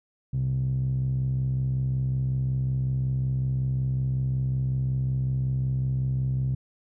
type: tone with low-pass filter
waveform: 5% pulse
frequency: 65.41 Hz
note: C2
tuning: in tune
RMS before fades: -26 dBFS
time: 0.33-6.55 s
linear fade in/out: 5 ms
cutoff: 130 Hz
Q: 5.4
effects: none